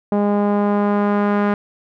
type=tone with low-pass filter sweep; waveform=sawtooth; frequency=204.8 Hz; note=G#3; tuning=24 cents flat; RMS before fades=-17 dBFS; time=0.12-1.54 s; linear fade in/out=2 ms; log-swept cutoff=780 to 1500 Hz; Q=1.4; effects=none